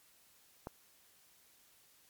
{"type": "click", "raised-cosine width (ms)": 1, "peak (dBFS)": -27, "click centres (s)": 0.671, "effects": ["white hiss -66 dBFS RMS until 2.09 s", "MP3 96 kbps"]}